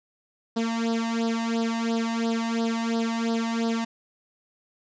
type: tone with flanger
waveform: sawtooth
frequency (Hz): 228.9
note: A#3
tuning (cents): -31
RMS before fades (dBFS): -26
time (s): 0.56-3.85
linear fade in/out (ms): 10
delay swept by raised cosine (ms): 0.21 to 1.09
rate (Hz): 2.9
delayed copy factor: +0.85
effects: resampled to 16000 Hz + 9-bit